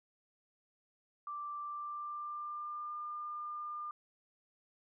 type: tone with pitch glide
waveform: sine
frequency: 1174.7 to 1202.9 Hz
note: D6 to D6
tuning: 0 to +41 cents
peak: -39 dBFS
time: 1.27-3.91 s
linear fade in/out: 2 ms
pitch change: +41 cents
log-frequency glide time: 1.59-2.94 s
effects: none